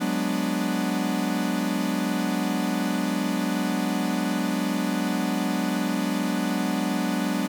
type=chord; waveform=45% pulse; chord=G# half-diminished seventh; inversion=third; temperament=equal; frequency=185 / 207.7 / 246.9 / 293.7 Hz; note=F#3 / G#3 / B3 / D4; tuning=0 / 0 / 0 / 0 cents; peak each=-29 dBFS; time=0-7.48 s; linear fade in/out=20 ms; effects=none